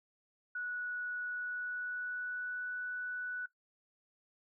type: tone with pitch glide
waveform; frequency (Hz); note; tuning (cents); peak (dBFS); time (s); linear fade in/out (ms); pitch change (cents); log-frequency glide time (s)
sine; 1469 to 1483.5; F#6 to F#6; -13 to +4; -36; 0.55-3.46; 5; +17; 1.24-2.74
effects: noise-tail reverb RT60 0.1 s tail -17 dB re dry